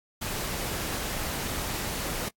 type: noise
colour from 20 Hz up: pink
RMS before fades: -32 dBFS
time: 0.21-2.29 s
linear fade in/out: 10 ms
effects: noise-tail reverb RT60 0.1 s tail -25 dB re dry + AAC 64 kbps